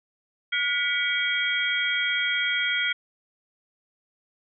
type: tone cluster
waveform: sine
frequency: 1439 / 1971 / 2258 / 3251 Hz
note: F#6 / B6 / C#7 / G#7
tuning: -49 / -4 / +31 / -38 cents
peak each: -28 dBFS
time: 0.52-2.93 s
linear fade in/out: 10 ms
effects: none